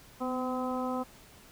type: harmonic tone with a mistuned harmonic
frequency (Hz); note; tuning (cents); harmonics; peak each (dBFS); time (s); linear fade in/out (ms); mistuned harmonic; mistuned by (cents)
255.8; C4; -39; 1 / 2 / 3 / 4 / 5; -33 / -36 / -38 / -39 / -40; 0.2-1.04; 20; 1; -28
effects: pink hiss -55 dBFS RMS until 1.51 s